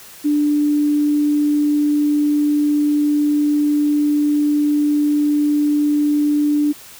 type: tone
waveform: sine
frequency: 294.9 Hz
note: D4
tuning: 7 cents sharp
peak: -13 dBFS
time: 0.24-6.73 s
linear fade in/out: 20 ms
effects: white hiss -40 dBFS RMS until 6.99 s